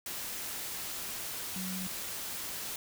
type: tone in noise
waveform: sine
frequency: 186.1 Hz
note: F#3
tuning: 10 cents sharp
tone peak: -37 dBFS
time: 1.56-1.87 s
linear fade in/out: 2 ms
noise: white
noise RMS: -39 dBFS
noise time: 0.06-2.76 s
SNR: -1 dB
effects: none